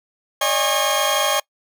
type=tone cluster; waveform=sawtooth; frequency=569 / 617 / 815 / 1086 / 3233 Hz; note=C#5 / D#5 / G#5 / C#6 / G#7; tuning=+45 / -15 / -33 / -36 / -47 cents; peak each=-20 dBFS; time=0.41-1.4 s; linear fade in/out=5 ms; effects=noise-tail reverb RT60 0.1 s tail -24 dB re dry